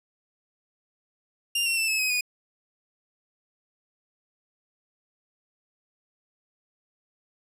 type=tone with pitch steps; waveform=sawtooth; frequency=2794 / 2725 / 2659 / 2593 / 2530 / 2468 Hz; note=F7 / F7 / E7 / E7 / D#7 / D#7; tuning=0 / -43 / +14 / -29 / +28 / -15 cents; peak=-20 dBFS; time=1.55-2.21 s; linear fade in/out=5 ms; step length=110 ms; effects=resampled to 32000 Hz